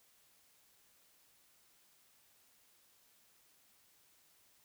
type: silence
effects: white hiss -69 dBFS RMS until 4.64 s